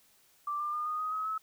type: tone with pitch steps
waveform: sine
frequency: 1174.7 / 1193.9 / 1213.3 / 1233.1 / 1253.2 / 1273.6 / 1294.4 Hz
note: D6 / D6 / D#6 / D#6 / D#6 / D#6 / E6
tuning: 0 / +28 / -44 / -16 / +12 / +40 / -32 cents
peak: -31 dBFS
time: 0.47-1.38 s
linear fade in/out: 5 ms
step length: 130 ms
effects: white hiss -65 dBFS RMS until 1.42 s